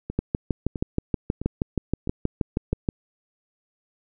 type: two click trains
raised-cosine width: 3 ms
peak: -9 / -17 dBFS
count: 18 / 5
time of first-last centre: 0.19-2.888 / 0.1-2.732 s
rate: 6.3 / 1.52 Hz
effects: none